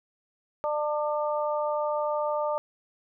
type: harmonic tone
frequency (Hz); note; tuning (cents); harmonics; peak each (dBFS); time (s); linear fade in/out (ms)
298.9; D4; +31; 2 / 3 / 4; -27 / -31 / -33; 0.64-2.58; 0
effects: none